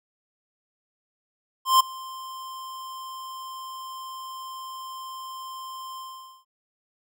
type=tone with ADSR envelope; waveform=square; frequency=1047 Hz; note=C6; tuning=1 cent sharp; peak=-13 dBFS; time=1.65-6.45 s; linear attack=150 ms; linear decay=10 ms; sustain=-23 dB; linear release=470 ms; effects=none